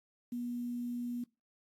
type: tone with quantisation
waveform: sine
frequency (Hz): 241.7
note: B3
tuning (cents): -37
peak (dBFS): -35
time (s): 0.32-1.24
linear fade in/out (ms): 5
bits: 10
effects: noise-tail reverb RT60 0.3 s tail -24 dB re dry + AAC 64 kbps